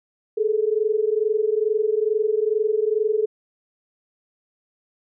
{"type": "tone pair together", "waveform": "sine", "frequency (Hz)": [420, 442.3], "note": ["G#4", "A4"], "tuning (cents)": [19, 9], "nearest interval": "minor second", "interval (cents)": 90, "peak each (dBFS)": -21, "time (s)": [0.37, 3.26], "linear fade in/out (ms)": 10, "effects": []}